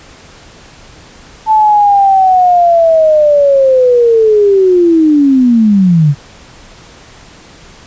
sine linear sweep, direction down, 881 to 137.5 Hz, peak -4 dBFS, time 1.46-6.15 s, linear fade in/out 50 ms, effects pink hiss -37 dBFS RMS until 7.86 s + resampled to 16000 Hz

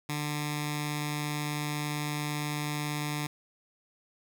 10% pulse tone with notch filter, 148.5 Hz, D3, 20 cents sharp, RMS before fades -33 dBFS, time 0.09-3.27 s, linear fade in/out 5 ms, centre 530 Hz, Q 0.62, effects none

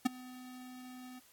square tone with ADSR envelope, 252.9 Hz, B3, 41 cents sharp, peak -24 dBFS, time 0.05-1.2 s, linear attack 12 ms, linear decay 12 ms, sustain -24 dB, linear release 18 ms, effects white hiss -64 dBFS RMS until 1.32 s + AAC 64 kbps

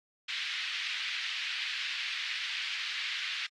pink band-pass noise, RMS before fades -36 dBFS, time 0.28-3.47 s, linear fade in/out 10 ms, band 2000 to 4000 Hz, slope 24 dB/octave, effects AAC 48 kbps

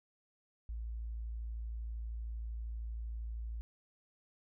sine tone, 56.4 Hz, A1, 44 cents sharp, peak -38 dBFS, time 0.69-3.61 s, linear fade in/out 0 ms, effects none

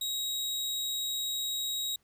sawtooth tone, 3808 Hz, A#7, 36 cents sharp, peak -28 dBFS, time 0.01-1.96 s, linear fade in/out 5 ms, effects pink hiss -72 dBFS RMS until 2.03 s

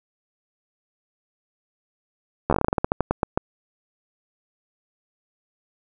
slowing click train, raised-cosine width 1 ms, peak -5 dBFS, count 17, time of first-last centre 2.5-3.375 s, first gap 12 ms, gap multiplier 1.18, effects none

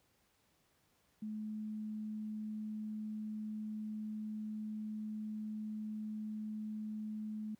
sine tone, 214.5 Hz, A3, 44 cents flat, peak -39 dBFS, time 1.22-7.55 s, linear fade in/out 5 ms, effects pink hiss -74 dBFS RMS until 7.59 s + high-pass 60 Hz 12 dB/octave

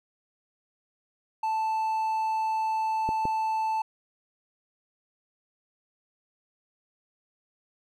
triangle tone, 880 Hz, A5, in tune, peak -23 dBFS, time 1.43-3.82 s, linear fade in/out 5 ms
clicks, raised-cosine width 2 ms, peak -18 dBFS, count 2, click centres 3.09 / 3.254 s
effects none

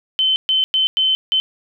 sine tone bursts at uneven times, 3068 Hz, G7, 38 cents flat, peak -13 dBFS, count 5, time 0.19-0.36 / 0.49-0.64 / 0.74-0.87 / 0.97-1.15 / 1.32-1.4 s, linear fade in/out 0 ms, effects none

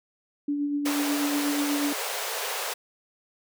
sine tone with tremolo, 288.9 Hz, D4, 28 cents flat, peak -23 dBFS, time 0.48-1.93 s, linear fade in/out 5 ms, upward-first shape sine, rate 8.2 Hz, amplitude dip 35%
pink high-pass noise, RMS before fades -31 dBFS, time 0.85-2.74 s, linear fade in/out 10 ms, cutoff 410 Hz, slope 96 dB/octave
effects none

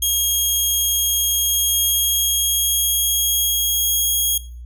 5% pulse tone with pitch glide, 3259 to 3285 Hz, G#7 to G#7, -33 to -20 cents, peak -9 dBFS, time 0.02-4.38 s, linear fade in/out 5 ms, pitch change +13 cents, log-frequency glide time 1.43-4.12 s, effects noise-tail reverb RT60 0.4 s tail -17 dB re dry + added 60 Hz sine -32 dBFS peak until 4.65 s

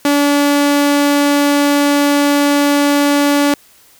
sawtooth tone, 287.2 Hz, D4, 39 cents flat, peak -6 dBFS, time 0.05-3.54 s, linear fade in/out 2 ms, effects white hiss -47 dBFS RMS until 3.99 s

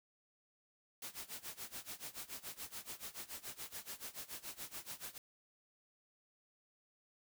white noise with tremolo, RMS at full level -45 dBFS, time 1.02-5.18 s, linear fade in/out 2 ms, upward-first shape sine, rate 7 Hz, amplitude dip 90%, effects none

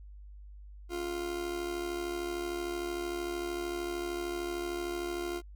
40% pulse tone with amplitude modulation, 349.7 Hz, F4, 2 cents sharp, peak -30 dBFS, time 0.89-5.42 s, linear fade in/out 50 ms, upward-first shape sine, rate 73.2 Hz, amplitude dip 60%, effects added 50 Hz sine -46 dBFS peak until 5.55 s

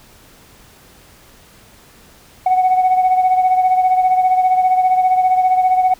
sine beating tone pair, 740 / 755 Hz, F#5 / F#5, 0 / +35 cents, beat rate 15 Hz, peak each -10 / -17 dBFS, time 2.46-5.94 s, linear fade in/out 5 ms, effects tanh soft clip ceiling -7 dBFS + pink hiss -46 dBFS RMS until 5.99 s

